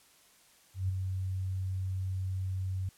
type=tone with ADSR envelope; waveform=sine; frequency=94.1 Hz; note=F#2; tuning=30 cents sharp; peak=-26 dBFS; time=0.74-2.89 s; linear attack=150 ms; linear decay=11 ms; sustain=-5 dB; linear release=3 ms; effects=white hiss -62 dBFS RMS until 2.97 s + low-pass 12000 Hz 12 dB/octave